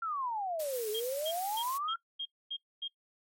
sine exponential two-way sweep, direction down then up, 1388 to 415.3 to 1388 Hz, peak -32 dBFS, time 0.02-1.96 s, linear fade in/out 5 ms, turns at 0.9 s
blue noise, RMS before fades -41 dBFS, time 0.59-1.78 s, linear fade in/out 10 ms
sine tone bursts, 3228 Hz, G#7, 50 cents flat, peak -33 dBFS, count 7, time 0.94-2.881 s, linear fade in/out 10 ms, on 63 ms, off 250 ms
effects noise-tail reverb RT60 0.1 s tail -20 dB re dry + MP3 64 kbps

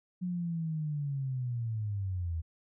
sine linear sweep, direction down, 182.3 to 79.3 Hz, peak -31 dBFS, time 0.21-2.42 s, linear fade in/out 20 ms, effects none

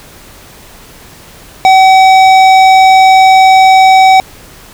sine tone with hard clipping, 760 Hz, F#5, 46 cents sharp, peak -3 dBFS, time 1.65-4.2 s, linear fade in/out 0 ms, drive 13 dB, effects pink hiss -35 dBFS RMS until 4.73 s

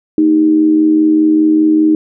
sine tone with amplitude modulation, 311.1 Hz, D#4, in tune, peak -4 dBFS, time 0.18-1.95 s, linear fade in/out 2 ms, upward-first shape sine, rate 85 Hz, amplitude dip 55%, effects none

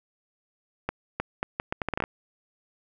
accelerating click train, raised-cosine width 0.5 ms, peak -12 dBFS, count 12, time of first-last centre 0.89-2.039 s, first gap 310 ms, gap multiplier 0.74, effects none

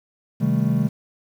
triangle chord, A half-diminished seventh, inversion first, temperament just, 132 / 158.4 / 198 / 220 Hz, C3 / Eb3 / G3 / A3, +16 / +31 / +18 / 0 cents, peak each -21 dBFS, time 0.4-0.89 s, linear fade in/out 20 ms, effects 8-bit

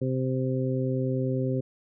harmonic tone, 130 Hz, C3, 11 cents flat, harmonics 1 / 2 / 3 / 4, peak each -27 / -30 / -32 / -33 dBFS, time 0.01-1.61 s, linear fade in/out 10 ms, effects none

